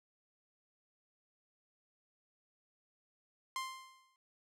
sawtooth tone with exponential decay, 1049 Hz, C6, 4 cents sharp, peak -31 dBFS, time 3.56-4.16 s, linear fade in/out 1 ms, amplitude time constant 130 ms, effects low-pass 11000 Hz 12 dB/octave

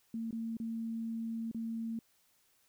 sine tone with dropouts, 227 Hz, A#3, 46 cents flat, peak -35 dBFS, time 0.14-1.99 s, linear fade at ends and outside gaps 2 ms, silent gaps 0.309-0.327 / 0.569-0.6 / 1.514-1.546 s, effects white hiss -71 dBFS RMS until 2.68 s

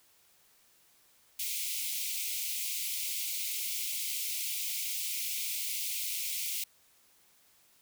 white high-pass noise, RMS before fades -35 dBFS, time 1.39-6.64 s, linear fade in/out 5 ms, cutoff 2100 Hz, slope 96 dB/octave, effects white hiss -65 dBFS RMS until 7.81 s

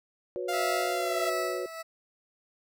sine chord, F# suspended fourth, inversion none, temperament equal with one note detuned, 365.7 / 493.9 / 554.4 Hz, F#4 / B4 / C#5, -20 / 0 / 0 cents, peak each -34 / -36 / -37 dBFS, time 0.36-1.66 s, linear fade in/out 0 ms
sawtooth tone with pitch glide, 698.5 to 670.4 Hz, F5 to E5, 0 to +29 cents, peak -26 dBFS, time 0.48-1.3 s, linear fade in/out 10 ms, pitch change -71 cents, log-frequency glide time 0.88-1.15 s
20% pulse tone with tremolo, 653 Hz, E5, 17 cents flat, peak -24 dBFS, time 0.52-1.83 s, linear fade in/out 20 ms, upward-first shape sine, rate 1.5 Hz, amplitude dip 75%
effects none

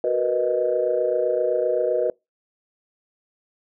sine chord, B major seventh, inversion second, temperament equal, 370 / 466.2 / 493.9 / 622.3 Hz, F#4 / A#4 / B4 / D#5, 0 / 0 / 0 / 0 cents, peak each -26 / -26 / -22 / -23 dBFS, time 0.04-2.1 s, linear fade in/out 2 ms, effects noise-tail reverb RT60 0.2 s tail -25 dB re dry + tanh soft clip ceiling -9 dBFS

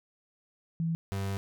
sine / 35% pulse tone pair in turn, 164.81 / 97.96 Hz, E3 / G2, 0 / -1 cents, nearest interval major sixth, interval 901 cents, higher first, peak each -27 / -29 dBFS, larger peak first, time 0.8-0.95 / 1.12-1.37 s, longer second, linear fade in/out 0 ms, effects none

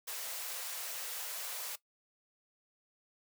white high-pass noise, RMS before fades -41 dBFS, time 0.07-1.76 s, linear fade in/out 10 ms, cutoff 440 Hz, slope 96 dB/octave, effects noise-tail reverb RT60 0.1 s tail -17 dB re dry

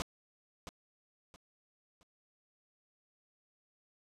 pink noise with echo, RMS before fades -35 dBFS, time 0-0.02 s, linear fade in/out 0 ms, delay 670 ms, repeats 3, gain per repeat -10 dB, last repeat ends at 2.03 s, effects low-pass 8000 Hz 12 dB/octave

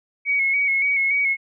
sine tone with vibrato, 2217 Hz, C#7, in tune, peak -17 dBFS, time 0.25-1.37 s, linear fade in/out 50 ms, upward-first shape square, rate 3.5 Hz, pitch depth 32 cents each way, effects none

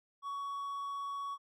triangle tone, 1121 Hz, C#6, 19 cents sharp, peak -35 dBFS, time 0.22-1.38 s, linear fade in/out 50 ms, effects none

